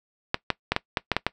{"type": "clicks", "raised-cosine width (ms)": 0.3, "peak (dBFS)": -5, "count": 8, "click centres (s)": [0.344, 0.503, 0.72, 0.764, 0.972, 1.117, 1.166, 1.266], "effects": ["noise-tail reverb RT60 0.1 s tail -21 dB re dry"]}